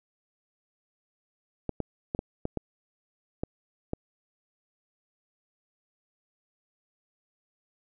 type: clicks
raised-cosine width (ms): 2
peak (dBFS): -16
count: 8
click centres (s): 1.693 / 1.803 / 2.149 / 2.191 / 2.454 / 2.573 / 3.435 / 3.934
effects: none